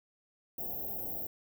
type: band-stop noise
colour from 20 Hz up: white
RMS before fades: -38 dBFS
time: 0.58-1.27 s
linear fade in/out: 5 ms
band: 820 to 13000 Hz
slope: 96 dB/octave
effects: none